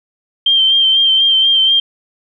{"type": "tone with vibrato", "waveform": "sine", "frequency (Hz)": 3152, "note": "G7", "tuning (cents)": 9, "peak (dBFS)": -8, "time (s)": [0.46, 1.8], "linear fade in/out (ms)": 5, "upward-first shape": "sine", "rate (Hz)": 4.1, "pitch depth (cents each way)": 29, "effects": []}